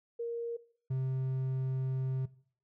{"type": "tone pair in turn", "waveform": ["sine", "triangle"], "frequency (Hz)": [467.7, 131.24], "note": ["A#4", "C3"], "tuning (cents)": [6, 6], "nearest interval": "octave + minor seventh", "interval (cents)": 2200, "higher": "first", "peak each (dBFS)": [-33, -28], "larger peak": "second", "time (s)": [[0.19, 0.57], [0.9, 2.26]], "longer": "second", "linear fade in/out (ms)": 10, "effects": ["noise-tail reverb RT60 0.5 s tail -19 dB re dry"]}